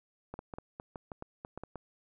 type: clicks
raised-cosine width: 1 ms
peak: -27 dBFS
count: 12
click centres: 0.34 / 0.391 / 0.538 / 0.585 / 0.799 / 0.958 / 1.118 / 1.224 / 1.449 / 1.576 / 1.636 / 1.757 s
effects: none